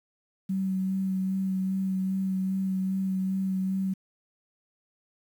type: tone with vibrato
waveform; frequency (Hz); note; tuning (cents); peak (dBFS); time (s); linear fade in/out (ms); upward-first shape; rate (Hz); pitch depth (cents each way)
sine; 190; F#3; +46; -25; 0.49-3.94; 10; sine; 2.5; 15
effects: 9-bit